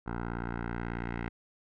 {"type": "tone with low-pass filter sweep", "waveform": "10% pulse", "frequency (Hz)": 58.3, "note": "A#1", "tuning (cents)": 1, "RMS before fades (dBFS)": -36, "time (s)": [0.06, 1.29], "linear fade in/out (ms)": 10, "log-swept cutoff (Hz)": [1300, 2000], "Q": 2.4, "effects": []}